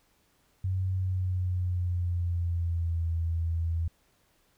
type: tone with pitch glide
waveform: sine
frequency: 93.6 to 82.91 Hz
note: F#2 to E2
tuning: +20 to +11 cents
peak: -26 dBFS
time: 0.64-3.88 s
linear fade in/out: 5 ms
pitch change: -209 cents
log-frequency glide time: 0.96-3.08 s
effects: pink hiss -68 dBFS RMS until 4.57 s